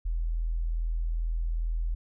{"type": "tone", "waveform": "sine", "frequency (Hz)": 41.2, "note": "E1", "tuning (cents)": 0, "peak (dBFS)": -26, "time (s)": [0.05, 1.95], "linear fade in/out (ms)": 10, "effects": []}